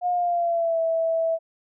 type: tone with pitch glide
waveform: sine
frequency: 715 to 655.7 Hz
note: F5 to E5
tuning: +41 to -9 cents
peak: -20 dBFS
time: 0.01-1.39 s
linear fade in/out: 50 ms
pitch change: -150 cents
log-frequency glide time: 0.11-0.8 s
effects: none